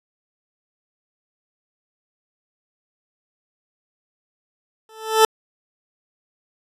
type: tone with exponential growth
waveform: 20% pulse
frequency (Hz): 440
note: A4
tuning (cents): 0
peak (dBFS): -3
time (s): 4.89-5.25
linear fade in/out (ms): 2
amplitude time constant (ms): 77
effects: resampled to 32000 Hz

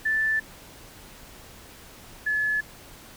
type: tone pair in turn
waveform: sine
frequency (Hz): 1760 / 1713.9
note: A6 / A6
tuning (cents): 0 / -46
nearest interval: unison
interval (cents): 46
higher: first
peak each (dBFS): -21 / -22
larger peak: first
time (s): 0.05-0.4 / 2.26-2.61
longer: neither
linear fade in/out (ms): 10
effects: pink hiss -47 dBFS RMS until 3.16 s

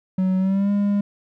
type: tone with pitch glide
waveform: triangle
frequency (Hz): 187 to 202.8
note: F#3 to G#3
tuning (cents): +19 to -41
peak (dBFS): -15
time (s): 0.18-1.01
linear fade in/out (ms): 5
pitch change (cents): +140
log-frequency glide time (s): 0.38-0.71
effects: none

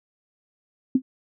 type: tone with exponential decay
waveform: sine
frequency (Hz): 260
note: C4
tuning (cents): -11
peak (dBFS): -11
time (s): 0.95-1.02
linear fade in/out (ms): 5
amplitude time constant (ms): 15
effects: none

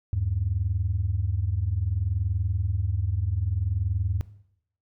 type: tone pair together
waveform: sine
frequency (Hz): 79.3 / 99.91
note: D#2 / G2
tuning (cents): +33 / +33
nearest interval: major third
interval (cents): 400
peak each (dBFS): -27 / -24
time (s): 0.13-4.21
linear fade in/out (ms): 0
effects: noise-tail reverb RT60 0.7 s tail -18 dB re dry + tanh soft clip ceiling -15 dBFS

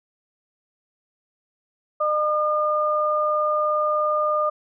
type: tone pair together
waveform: sine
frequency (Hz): 606 / 1211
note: D#5 / D#6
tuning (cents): -46 / -47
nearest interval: octave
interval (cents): 1199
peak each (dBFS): -22 / -21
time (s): 2-4.5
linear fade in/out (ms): 10
effects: none

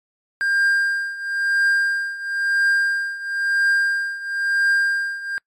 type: tone with tremolo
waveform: triangle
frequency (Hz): 1600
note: G6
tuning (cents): +35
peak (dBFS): -12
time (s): 0.41-5.38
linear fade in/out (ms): 0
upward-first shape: triangle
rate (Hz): 0.99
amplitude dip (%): 85
effects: noise-tail reverb RT60 0.1 s tail -26 dB re dry + MP3 64 kbps

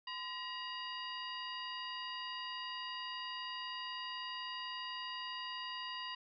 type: harmonic tone with a mistuned harmonic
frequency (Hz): 952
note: A#5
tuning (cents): +36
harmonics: 1 / 2 / 3 / 4 / 5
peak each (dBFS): -45 / -48 / -45 / -54 / -49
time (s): 0.07-6.15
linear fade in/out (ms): 5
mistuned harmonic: 1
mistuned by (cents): +120
effects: none

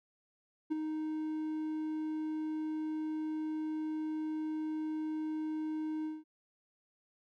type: tone with ADSR envelope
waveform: triangle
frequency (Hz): 311.1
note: D#4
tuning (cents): 0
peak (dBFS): -26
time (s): 0.7-6.24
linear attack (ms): 21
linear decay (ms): 15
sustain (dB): -6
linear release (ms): 190
effects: none

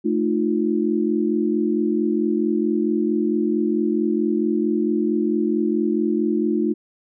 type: tone cluster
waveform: sine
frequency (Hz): 219.4 / 307.8 / 352.3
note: A3 / D#4 / F4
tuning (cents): -5 / -19 / +15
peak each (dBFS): -22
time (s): 0.04-6.74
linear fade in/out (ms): 20
effects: none

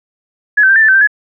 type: tone with pitch steps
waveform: sine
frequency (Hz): 1691 / 1541 / 1580 / 1782 / 1756 / 1541 / 1573 / 1697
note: G#6 / G6 / G6 / A6 / A6 / G6 / G6 / G#6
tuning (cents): +31 / -30 / +13 / +22 / -4 / -30 / +6 / +37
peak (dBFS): -5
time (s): 0.57-1.074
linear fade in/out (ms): 10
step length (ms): 63
effects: none

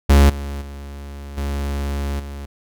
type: tone with level steps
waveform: 45% pulse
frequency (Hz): 70.5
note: C#2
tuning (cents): +30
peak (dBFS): -8 / -25 / -31 / -21 / -29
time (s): 0.09-2.46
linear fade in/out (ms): 10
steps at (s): 0.29 / 0.61 / 1.37 / 2.19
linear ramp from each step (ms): 10
effects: none

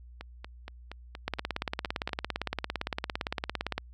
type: two click trains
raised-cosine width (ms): 0.3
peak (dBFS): -24 / -14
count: 9 / 45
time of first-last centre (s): 0.21-2.092 / 1.28-3.78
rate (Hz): 4.25 / 17.6
effects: added 60 Hz sine -47 dBFS peak until 3.93 s

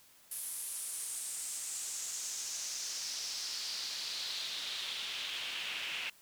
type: noise with band-pass filter sweep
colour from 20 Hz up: pink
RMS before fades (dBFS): -40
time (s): 0.31-6.1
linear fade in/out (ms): 5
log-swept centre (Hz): 11000 to 2600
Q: 3.1
effects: white hiss -62 dBFS RMS until 6.21 s

